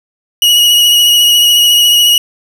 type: tone with vibrato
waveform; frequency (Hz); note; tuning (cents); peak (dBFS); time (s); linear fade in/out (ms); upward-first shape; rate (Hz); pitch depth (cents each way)
40% pulse; 2905; F#7; -32; -4; 0.42-2.18; 2; triangle; 14; 30
effects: none